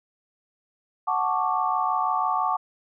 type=chord; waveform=sine; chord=D major seventh; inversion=first; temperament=equal; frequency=740 / 880 / 1108.7 / 1174.7 Hz; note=F#5 / A5 / C#6 / D6; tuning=0 / 0 / 0 / 0 cents; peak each=-27 dBFS; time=1.07-2.57 s; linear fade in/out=10 ms; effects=none